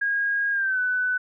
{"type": "tone with pitch glide", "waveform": "sine", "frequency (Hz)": [1634, 1498.4], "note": ["G#6", "F#6"], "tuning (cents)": [-29, 21], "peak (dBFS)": -21, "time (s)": [0.01, 1.18], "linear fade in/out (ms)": 10, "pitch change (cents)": -150, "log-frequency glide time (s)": [0.52, 0.8], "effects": []}